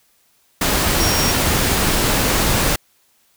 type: tone in noise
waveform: sine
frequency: 5588 Hz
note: F8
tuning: in tune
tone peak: -21 dBFS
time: 1-1.32 s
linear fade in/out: 5 ms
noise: pink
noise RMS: -17 dBFS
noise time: 0.61-2.76 s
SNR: -7 dB
effects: white hiss -59 dBFS RMS until 3.36 s